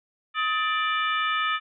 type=harmonic tone with a mistuned harmonic; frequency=590 Hz; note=D5; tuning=8 cents sharp; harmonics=2 / 3 / 4 / 5 / 6; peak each=-25 / -29 / -31 / -33 / -35 dBFS; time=0.34-1.6 s; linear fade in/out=50 ms; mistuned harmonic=2; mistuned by=+120 cents; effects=none

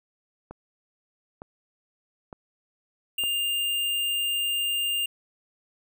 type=click train; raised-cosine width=1 ms; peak=-25 dBFS; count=4; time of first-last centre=0.51-3.237 s; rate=1.1 Hz
type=tone; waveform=square; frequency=2804 Hz; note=F7; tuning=6 cents sharp; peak=-25 dBFS; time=3.18-5.06 s; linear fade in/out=5 ms
effects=none

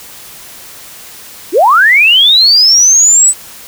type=linear sweep; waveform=sine; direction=up; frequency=284.5 to 8110 Hz; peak=-3 dBFS; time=1.52-3.34 s; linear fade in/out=50 ms; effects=white hiss -32 dBFS RMS until 3.67 s

